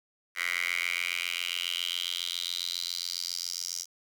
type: tone with high-pass filter sweep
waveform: 10% pulse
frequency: 87.31 Hz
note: F2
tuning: in tune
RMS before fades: -33 dBFS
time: 0.35-3.86 s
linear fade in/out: 50 ms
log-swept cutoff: 1900 to 5700 Hz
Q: 5.2
effects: 9-bit